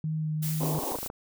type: tone with vibrato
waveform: sine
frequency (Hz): 155.56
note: D#3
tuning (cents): 0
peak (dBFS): -27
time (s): 0.04-0.79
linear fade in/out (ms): 2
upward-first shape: sine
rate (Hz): 2.5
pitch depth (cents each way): 15
type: noise with tremolo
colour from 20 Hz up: blue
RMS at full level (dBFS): -35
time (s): 0.42-1.08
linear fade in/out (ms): 10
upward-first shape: sine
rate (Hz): 4.9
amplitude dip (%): 30
type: band-pass noise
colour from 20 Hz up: pink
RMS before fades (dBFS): -34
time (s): 0.6-0.97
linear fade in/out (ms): 10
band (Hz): 240 to 1100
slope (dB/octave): 96
type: clicks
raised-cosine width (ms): 1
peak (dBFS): -23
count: 10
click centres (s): 0.633 / 0.749 / 0.79 / 0.835 / 0.918 / 0.956 / 0.987 / 1.03 / 1.062 / 1.101
effects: none